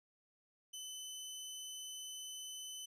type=tone; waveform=20% pulse; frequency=3025 Hz; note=F#7; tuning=38 cents sharp; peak=-40 dBFS; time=0.73-2.86 s; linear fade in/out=10 ms; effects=resampled to 32000 Hz